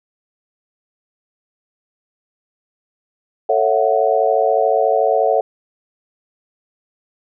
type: chord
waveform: sine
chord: F# minor seventh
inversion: first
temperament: just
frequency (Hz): 444 / 555 / 666 / 740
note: A4 / C#5 / E5 / F#5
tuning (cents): +16 / +2 / +18 / 0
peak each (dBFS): -18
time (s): 3.49-5.41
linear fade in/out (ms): 5
effects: none